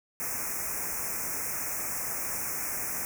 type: band-stop noise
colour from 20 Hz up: white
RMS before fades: -33 dBFS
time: 0.2-3.05 s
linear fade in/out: 0 ms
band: 2500 to 5400 Hz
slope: 96 dB/octave
effects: none